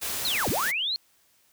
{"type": "noise", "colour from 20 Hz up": "white", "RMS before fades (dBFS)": -31, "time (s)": [0.01, 0.72], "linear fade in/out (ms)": 20}
{"type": "linear two-way sweep", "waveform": "sine", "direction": "down then up", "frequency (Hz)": [4350, 51.91, 4350], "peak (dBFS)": -25, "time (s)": [0.25, 0.96], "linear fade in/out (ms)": 0, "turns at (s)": 0.49}
{"effects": ["white hiss -64 dBFS RMS until 1.52 s"]}